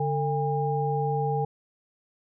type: tone cluster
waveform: sine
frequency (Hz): 144.4 / 449.4 / 808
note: D3 / A4 / G#5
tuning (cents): -29 / +37 / -48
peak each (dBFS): -27 / -29 / -28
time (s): 0-1.45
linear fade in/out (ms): 5
effects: none